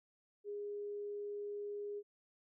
sine tone, 410.8 Hz, G#4, 19 cents flat, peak -40 dBFS, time 0.44-2.03 s, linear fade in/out 50 ms, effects none

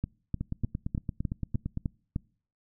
two click trains, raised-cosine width 5 ms, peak -17 / -19 dBFS, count 8 / 13, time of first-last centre 0.04-2.161 / 0.41-1.774 s, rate 3.3 / 8.8 Hz, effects noise-tail reverb RT60 0.5 s tail -26 dB re dry

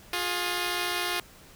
5% pulse tone pair together, 354.2 / 414.2 Hz, F4 / G#4, +24 / -5 cents, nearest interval minor third, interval 271 cents, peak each -17 / -22 dBFS, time 0.13-1.2 s, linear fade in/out 2 ms, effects pink hiss -52 dBFS RMS until 1.55 s

